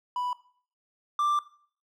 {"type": "tone pair in turn", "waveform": "triangle", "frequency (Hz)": [987.8, 1179.5], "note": ["B5", "D6"], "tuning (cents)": [0, 7], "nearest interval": "minor third", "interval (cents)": 307, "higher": "second", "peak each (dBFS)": [-26, -21], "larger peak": "second", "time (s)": [[0.16, 0.33], [1.19, 1.39]], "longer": "second", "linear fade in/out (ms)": 2, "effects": ["noise-tail reverb RT60 0.5 s tail -17 dB re dry"]}